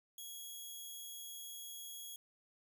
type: tone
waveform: 10% pulse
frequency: 3322 Hz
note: G#7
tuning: in tune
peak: -38 dBFS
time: 0.18-2.16 s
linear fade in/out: 2 ms
effects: none